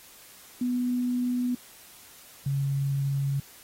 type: tone pair in turn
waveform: sine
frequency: 246.9 / 138.57 Hz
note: B3 / C#3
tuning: 0 / 0 cents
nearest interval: minor seventh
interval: 1000 cents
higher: first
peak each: -24 dBFS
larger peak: neither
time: 0.61-1.55 / 2.46-3.4 s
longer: neither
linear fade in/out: 5 ms
effects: white hiss -51 dBFS RMS until 3.63 s + AAC 48 kbps